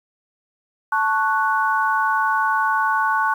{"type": "chord", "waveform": "sine", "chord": "F# minor", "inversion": "first", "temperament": "equal", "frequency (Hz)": [880, 1108.7, 1480], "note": ["A5", "C#6", "F#6"], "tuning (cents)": [0, 0, 0], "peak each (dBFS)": -21, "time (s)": [0.92, 3.34], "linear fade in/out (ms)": 5, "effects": ["8-bit"]}